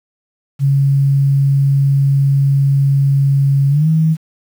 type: tone with pitch glide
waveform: sine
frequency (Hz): 138.59 to 159.2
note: C#3 to D#3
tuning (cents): 0 to +40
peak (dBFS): -9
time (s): 0.59-4.17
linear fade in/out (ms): 50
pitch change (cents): +240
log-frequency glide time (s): 3.69-3.88
effects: 7-bit